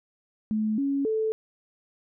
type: tone with pitch steps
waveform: sine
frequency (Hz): 215.9 / 277.9 / 438.7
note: A3 / C#4 / A4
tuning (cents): -33 / +4 / -5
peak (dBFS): -23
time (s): 0.51-1.32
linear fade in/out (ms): 0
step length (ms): 270
effects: none